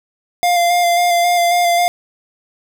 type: tone with vibrato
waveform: square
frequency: 698.5 Hz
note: F5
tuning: in tune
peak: -12 dBFS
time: 0.43-1.88 s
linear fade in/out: 0 ms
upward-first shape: square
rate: 3.7 Hz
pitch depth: 17 cents each way
effects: none